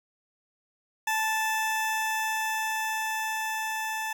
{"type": "tone with level ramp", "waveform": "20% pulse", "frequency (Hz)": 877, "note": "A5", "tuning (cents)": -6, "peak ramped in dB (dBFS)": [-20, -25], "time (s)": [1.07, 4.13], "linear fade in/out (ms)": 5, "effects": []}